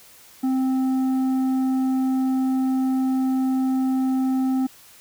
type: tone with tanh clipping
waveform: sine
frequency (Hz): 261.6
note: C4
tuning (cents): 0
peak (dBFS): -20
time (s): 0.43-4.67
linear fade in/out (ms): 10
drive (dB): 7
effects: white hiss -49 dBFS RMS until 5 s